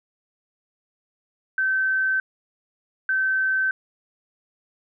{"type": "tone pair in turn", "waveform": "sine", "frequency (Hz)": [1541, 1541], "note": ["G6", "G6"], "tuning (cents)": [-30, -30], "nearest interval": "unison", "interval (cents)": 0, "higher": "neither", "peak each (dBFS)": -19, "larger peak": "neither", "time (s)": [[1.58, 2.2], [3.09, 3.71]], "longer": "neither", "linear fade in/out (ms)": 2, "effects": []}